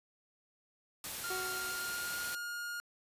white noise, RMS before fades -41 dBFS, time 1.04-2.35 s, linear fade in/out 2 ms
45% pulse tone with pitch glide, 1396.9 to 1422.1 Hz, F6 to F6, 0 to +31 cents, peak -38 dBFS, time 1.24-2.8 s, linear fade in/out 0 ms, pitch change +31 cents, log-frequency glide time 1.52-2.22 s
25% pulse tone with exponential decay, 371.3 Hz, F#4, 6 cents sharp, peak -34 dBFS, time 1.3-2.59 s, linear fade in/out 5 ms, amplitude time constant 280 ms
effects resampled to 32000 Hz

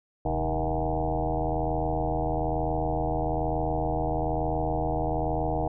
sine tone with frequency modulation, 392 Hz, G4, in tune, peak -24 dBFS, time 0.25-5.68 s, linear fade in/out 5 ms, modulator 81.1 Hz, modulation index 5.2, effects none

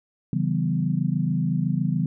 sine chord, C# half-diminished seventh, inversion none, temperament equal with one note detuned, 138.59 / 164.81 / 192.41 / 246.9 Hz, C#3 / E3 / G3 / B3, 0 / 0 / -32 / 0 cents, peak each -26 / -24 / -27 / -30 dBFS, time 0.33-2.06 s, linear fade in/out 2 ms, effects none

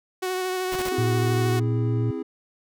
sawtooth tone with vibrato, 370 Hz, F#4, in tune, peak -21 dBFS, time 0.22-1.6 s, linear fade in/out 10 ms, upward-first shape sine, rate 13 Hz, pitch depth 18 cents each way
pink noise bursts, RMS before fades -32 dBFS, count 3, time 0.72-0.888 s, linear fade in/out 0 ms, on 36 ms, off 30 ms
triangle chord, C augmented, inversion none, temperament equal with one note detuned, 261.6 / 329.6 / 412.4 Hz, C4 / E4 / G#4, 0 / 0 / -12 cents, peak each -30 dBFS, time 0.91-2.23 s, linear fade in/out 10 ms
sine tone with pitch glide, 114.4 to 116.53 Hz, A#2 to A#2, -32 to 0 cents, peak -21 dBFS, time 0.98-2.11 s, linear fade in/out 5 ms, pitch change +32 cents, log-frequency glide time 1.23-1.8 s
effects none

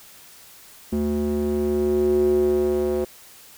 square tone with band-pass filter sweep, 73.42 Hz, D2, in tune, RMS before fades -21 dBFS, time 0.92-3.05 s, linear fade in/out 10 ms, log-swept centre 280 to 430 Hz, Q 6.2, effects white hiss -47 dBFS RMS until 3.57 s

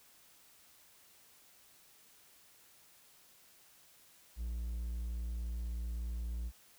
triangle tone, 58.27 Hz, A#1, in tune, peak -34 dBFS, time 4.36-6.52 s, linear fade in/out 50 ms, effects white hiss -63 dBFS RMS until 6.78 s

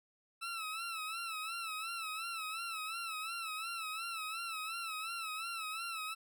20% pulse tone with vibrato, 1318 Hz, E6, 1 cent flat, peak -34 dBFS, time 0.41-6.15 s, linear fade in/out 20 ms, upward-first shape sine, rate 2.8 Hz, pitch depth 80 cents each way, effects none

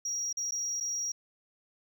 sine tone with dropouts, 5690 Hz, F8, 31 cents sharp, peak -29 dBFS, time 0.05-1.12 s, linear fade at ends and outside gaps 5 ms, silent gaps 0.328-0.37 / 0.51-0.52 / 0.802-0.807 s, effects tanh soft clip ceiling -28 dBFS + 11-bit

